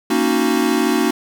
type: chord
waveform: square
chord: D# minor seventh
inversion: second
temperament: equal with one note detuned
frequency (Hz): 233.1 / 277.2 / 311.1 / 368.1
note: A#3 / C#4 / D#4 / F#4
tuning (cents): 0 / 0 / 0 / -9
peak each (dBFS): -21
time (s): 0.1-1.11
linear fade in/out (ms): 5
effects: none